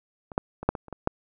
clicks, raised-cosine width 1 ms, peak -25 / -9 / -21 / -6 / -19 / -30 / -21 / -8 dBFS, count 8, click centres 0.318 / 0.379 / 0.63 / 0.69 / 0.752 / 0.883 / 0.927 / 1.074 s, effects none

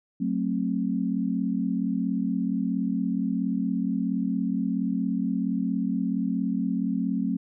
sine chord, F# diminished, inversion none, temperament just, 185 / 222 / 266.4 Hz, F#3 / A3 / C4, 0 / +16 / +31 cents, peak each -28 dBFS, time 0.2-7.37 s, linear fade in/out 10 ms, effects none

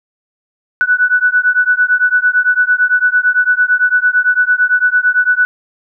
sine beating tone pair, 1480 / 1488.9 Hz, F#6 / F#6, 0 / +10 cents, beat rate 8.9 Hz, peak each -12 dBFS, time 0.81-5.45 s, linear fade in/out 0 ms, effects none

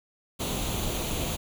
pink noise with comb filter, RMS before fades -30 dBFS, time 0.39-1.37 s, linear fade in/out 20 ms, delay 0.29 ms, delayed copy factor +0.6, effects none

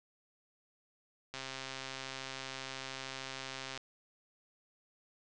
click train, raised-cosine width 0.2 ms, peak -24 dBFS, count 325, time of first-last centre 1.34-3.776 s, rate 133 Hz, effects resampled to 22050 Hz

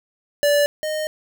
square tone pair in turn, 581 / 616.7 Hz, D5 / D#5, -19 / -16 cents, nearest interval minor second, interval 103 cents, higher second, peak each -15 / -23 dBFS, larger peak first, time 0.43-0.66 / 0.83-1.07 s, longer second, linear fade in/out 0 ms, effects none

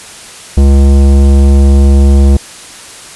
sine tone with tanh clipping, 69.1 Hz, C#2, 5 cents flat, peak -4 dBFS, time 0.57-2.37 s, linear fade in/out 5 ms, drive 16 dB, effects white hiss -30 dBFS RMS until 3.15 s + resampled to 24000 Hz

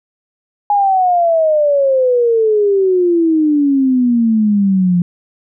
sine exponential sweep, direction down, 830.6 to 172.8 Hz, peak -9 dBFS, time 0.7-5.02 s, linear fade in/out 2 ms, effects none

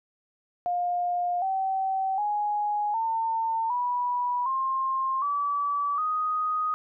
sine tone with pitch steps, 708 / 767.6 / 832.3 / 902.4 / 978.4 / 1060.8 / 1150.1 / 1247 Hz, F5 / G5 / G#5 / A5 / B5 / C6 / D6 / D#6, +23 / -37 / +4 / +44 / -16 / +23 / -37 / +3 cents, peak -24 dBFS, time 0.66-6.74 s, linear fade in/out 0 ms, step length 760 ms, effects none

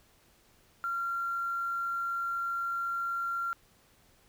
sine tone with quantisation, 1377 Hz, F6, 25 cents flat, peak -30 dBFS, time 0.84-3.53 s, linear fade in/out 0 ms, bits 9, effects pink hiss -64 dBFS RMS until 4.28 s

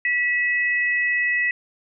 sine tone pair together, 1953 / 2566 Hz, B6 / E7, -20 / -47 cents, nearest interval perfect fourth, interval 473 cents, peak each -19 / -27 dBFS, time 0.05-1.51 s, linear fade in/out 2 ms, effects none

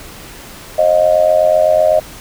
sine tone with amplitude modulation, 622.3 Hz, D#5, in tune, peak -4 dBFS, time 0.78-2 s, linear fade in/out 10 ms, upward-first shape sine, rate 88 Hz, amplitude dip 85%, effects pink hiss -34 dBFS RMS until 2.2 s

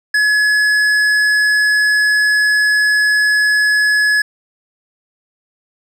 sine tone with hard clipping, 1697 Hz, G#6, 37 cents sharp, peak -12 dBFS, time 0.14-4.22 s, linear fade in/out 5 ms, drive 9 dB, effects none

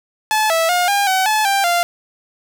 sawtooth tone with pitch steps, 863 / 655 / 713 / 805 / 756 / 861 / 791 / 695 Hz, A5 / E5 / F5 / G5 / F#5 / A5 / G5 / F5, -34 / -11 / +36 / +46 / +37 / -38 / +15 / -9 cents, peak -10 dBFS, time 0.31-1.83 s, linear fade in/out 0 ms, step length 190 ms, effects none

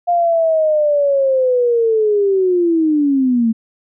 sine linear sweep, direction down, 705 to 220 Hz, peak -11 dBFS, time 0.07-3.53 s, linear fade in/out 20 ms, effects none

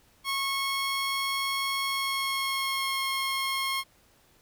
15% pulse tone with pitch glide, 1094 to 1077.7 Hz, C#6 to C#6, -23 to -49 cents, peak -21 dBFS, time 0.24-3.84 s, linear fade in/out 50 ms, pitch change -26 cents, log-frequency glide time 1.85-3.03 s, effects pink hiss -62 dBFS RMS until 4.41 s

